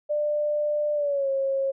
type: tone with pitch glide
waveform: sine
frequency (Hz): 595 to 542.5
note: D5 to C#5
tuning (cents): +22 to -37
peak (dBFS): -22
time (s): 0.09-1.72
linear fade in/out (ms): 20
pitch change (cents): -159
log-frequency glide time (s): 0.94-1.29
effects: none